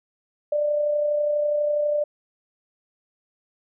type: tone with amplitude modulation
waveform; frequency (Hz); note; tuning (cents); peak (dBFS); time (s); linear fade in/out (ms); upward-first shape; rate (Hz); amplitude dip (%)
sine; 592; D5; +14; -18; 0.52-2.04; 5; sine; 32.2; 35
effects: none